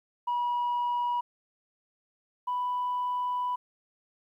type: tone pair in turn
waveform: sine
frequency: 968 / 989.5 Hz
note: B5 / B5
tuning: -35 / +3 cents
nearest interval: unison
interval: 38 cents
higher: second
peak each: -24 / -26 dBFS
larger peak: first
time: 0.27-1.21 / 2.47-3.56 s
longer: second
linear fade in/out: 10 ms
effects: tanh soft clip ceiling -24 dBFS + 11-bit